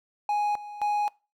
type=tone with tremolo; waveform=triangle; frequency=830.6 Hz; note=G#5; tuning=in tune; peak=-21 dBFS; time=0.29-1.09 s; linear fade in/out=2 ms; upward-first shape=square; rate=1.9 Hz; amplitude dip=80%; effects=noise-tail reverb RT60 0.3 s tail -23 dB re dry